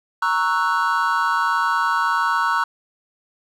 triangle chord, F# dominant seventh, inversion first, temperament equal, 932.3 / 1108.7 / 1318.5 / 1480 Hz, A#5 / C#6 / E6 / F#6, 0 / 0 / 0 / 0 cents, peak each -21 dBFS, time 0.22-2.64 s, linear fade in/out 5 ms, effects none

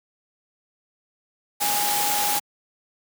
sine tone in noise, 826 Hz, G#5, 10 cents flat, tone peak -25 dBFS, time 1.6-2.4 s, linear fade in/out 20 ms, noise white, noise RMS -24 dBFS, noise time 1.6-2.4 s, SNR -4 dB, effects high-pass 150 Hz 12 dB/octave

